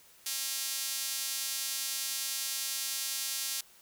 sawtooth tone with high-pass filter, 270 Hz, C#4, 45 cents flat, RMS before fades -35 dBFS, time 0.26-3.61 s, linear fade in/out 5 ms, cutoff 5000 Hz, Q 0.87, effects white hiss -59 dBFS RMS until 3.81 s

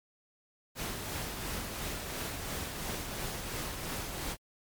pink noise with tremolo, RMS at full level -36 dBFS, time 0.75-4.37 s, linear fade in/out 50 ms, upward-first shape triangle, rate 2.9 Hz, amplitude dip 40%, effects MP3 96 kbps

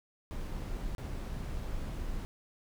brown noise with dropouts, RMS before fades -37 dBFS, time 0.31-2.25 s, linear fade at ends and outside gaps 0 ms, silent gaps 0.949-0.982 s, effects none

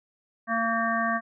harmonic tone with a mistuned harmonic, 228.4 Hz, A#3, 35 cents flat, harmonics 1 / 3 / 5 / 7 / 8, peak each -30 / -29 / -28 / -31 / -31 dBFS, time 0.47-1.21 s, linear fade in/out 50 ms, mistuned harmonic 7, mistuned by -17 cents, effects none

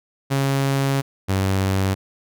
sawtooth tone pair in turn, 137.1 / 96.11 Hz, C#3 / G2, -19 / -34 cents, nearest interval tritone, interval 615 cents, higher first, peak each -14 dBFS, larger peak neither, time 0.3-1.02 / 1.28-1.95 s, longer first, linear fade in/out 20 ms, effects none

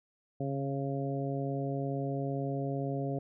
harmonic tone with a mistuned harmonic, 137.6 Hz, C#3, 12 cents flat, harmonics 1 / 2 / 3 / 4 / 5, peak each -34 / -37 / -39 / -40 / -41 dBFS, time 0.4-3.19 s, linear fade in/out 5 ms, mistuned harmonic 1, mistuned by +26 cents, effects none

